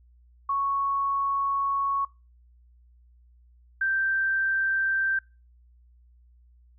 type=tone pair in turn; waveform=sine; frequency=1108 / 1566.9 Hz; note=C#6 / G6; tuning=-1 / -1 cents; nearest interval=tritone; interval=600 cents; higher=second; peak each=-23 / -22 dBFS; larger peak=second; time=0.49-2.05 / 3.81-5.19 s; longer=first; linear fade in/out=5 ms; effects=noise-tail reverb RT60 0.3 s tail -24 dB re dry + added 60 Hz sine -54 dBFS peak until 6.78 s